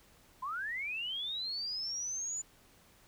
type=linear sweep; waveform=sine; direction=up; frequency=987.8 to 7050 Hz; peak=-35 dBFS; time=0.42-2.42 s; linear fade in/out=10 ms; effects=pink hiss -63 dBFS RMS until 3.07 s